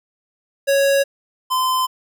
square tone pair in turn, 554 / 1028.1 Hz, C#5 / C6, -1 / -31 cents, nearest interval major seventh, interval 1070 cents, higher second, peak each -14 / -17 dBFS, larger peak first, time 0.67-1.04 / 1.5-1.87 s, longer neither, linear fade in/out 20 ms, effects none

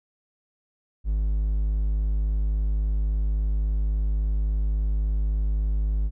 triangle tone, 51.8 Hz, G#1, 4 cents flat, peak -19 dBFS, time 1.04-6.11 s, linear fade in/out 50 ms, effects none

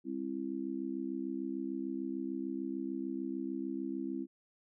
harmonic tone, 66.7 Hz, C2, 34 cents sharp, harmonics 3 / 4 / 5, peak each -43 / -38 / -39 dBFS, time 0.04-4.27 s, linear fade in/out 50 ms, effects none

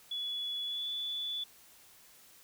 sine tone with pitch glide, 3406 to 3458 Hz, G#7 to A7, +43 to -31 cents, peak -34 dBFS, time 0.11-1.44 s, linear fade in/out 5 ms, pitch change +26 cents, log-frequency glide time 0.64-0.88 s, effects white hiss -59 dBFS RMS until 2.43 s

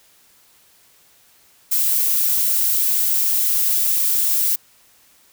violet noise, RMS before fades -18 dBFS, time 1.71-4.56 s, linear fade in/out 10 ms, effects white hiss -54 dBFS RMS until 5.32 s

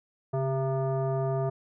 sine tone with frequency modulation, 136.4 Hz, C#3, 28 cents flat, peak -25 dBFS, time 0.33-1.5 s, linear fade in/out 10 ms, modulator 533 Hz, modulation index 1.1, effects none

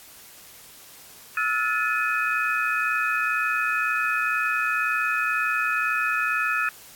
sine tone cluster, 1308 / 1430 / 1739 / 2514 Hz, E6 / F6 / A6 / D#7, -14 / +41 / -21 / +17 cents, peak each -27 dBFS, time 1.37-6.69 s, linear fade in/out 2 ms, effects white hiss -47 dBFS RMS until 6.95 s + AAC 64 kbps

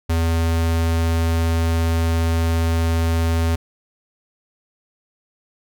square tone, 82.6 Hz, E2, 4 cents sharp, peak -17 dBFS, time 0.09-3.56 s, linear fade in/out 10 ms, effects none

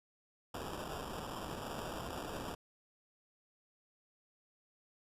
violet noise with sample-and-hold, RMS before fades -43 dBFS, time 0.54-2.55 s, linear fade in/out 5 ms, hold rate 2100 Hz, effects resampled to 32000 Hz

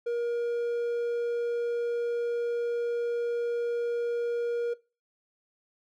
triangle tone, 473.7 Hz, A#4, 28 cents sharp, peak -25 dBFS, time 0.06-4.74 s, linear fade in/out 10 ms, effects noise-tail reverb RT60 0.3 s tail -20 dB re dry

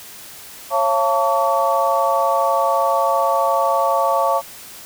sine tone cluster, 548 / 680 / 891 / 1136 Hz, C#5 / F5 / A5 / C#6, -20 / -46 / +22 / +42 cents, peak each -20 dBFS, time 0.7-4.42 s, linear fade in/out 50 ms, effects white hiss -38 dBFS RMS until 4.85 s

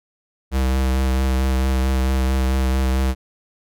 square tone with vibrato, 65.41 Hz, C2, in tune, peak -17 dBFS, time 0.51-3.15 s, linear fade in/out 50 ms, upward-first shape sine, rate 4.5 Hz, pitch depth 20 cents each way, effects none

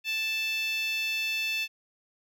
10% pulse tone with high-pass filter, 880 Hz, A5, in tune, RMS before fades -30 dBFS, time 0.04-1.68 s, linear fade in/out 50 ms, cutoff 2700 Hz, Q 4.8, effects none

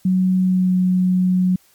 sine tone with pitch glide, 185.5 to 183.37 Hz, F#3 to F#3, +5 to -15 cents, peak -13 dBFS, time 0.05-1.56 s, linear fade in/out 5 ms, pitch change -20 cents, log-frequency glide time 0.41-0.76 s, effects white hiss -55 dBFS RMS until 1.74 s + MP3 96 kbps

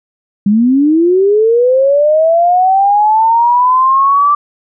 sine linear sweep, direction up, 196 to 1174 Hz, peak -6 dBFS, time 0.46-4.35 s, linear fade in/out 5 ms, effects none

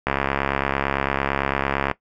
click train, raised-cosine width 0.5 ms, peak -5 dBFS, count 128, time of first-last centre 0.07-1.913 s, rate 68.9 Hz, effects noise-tail reverb RT60 0.1 s tail -17 dB re dry

